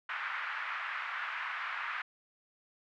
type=band-pass noise; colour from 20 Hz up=white; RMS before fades=-38 dBFS; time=0.09-2.02 s; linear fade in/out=5 ms; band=1100 to 2000 Hz; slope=24 dB/octave; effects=none